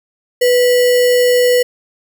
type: tone with sample-and-hold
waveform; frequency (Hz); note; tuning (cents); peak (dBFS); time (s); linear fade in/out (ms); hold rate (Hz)
sine; 493.9; B4; 0; -8; 0.41-1.63; 10; 2450
effects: none